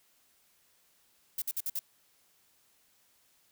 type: noise bursts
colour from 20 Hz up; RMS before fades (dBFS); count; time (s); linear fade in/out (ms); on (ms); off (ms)
violet; -33; 5; 1.38-1.792; 5; 40; 53
effects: white hiss -68 dBFS RMS until 3.51 s